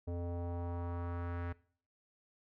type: tone with low-pass filter sweep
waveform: square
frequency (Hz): 86.7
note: F2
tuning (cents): -12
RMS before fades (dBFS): -39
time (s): 0.07-1.53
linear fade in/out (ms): 10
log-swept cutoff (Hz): 550 to 1700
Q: 2
effects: noise-tail reverb RT60 0.5 s tail -20 dB re dry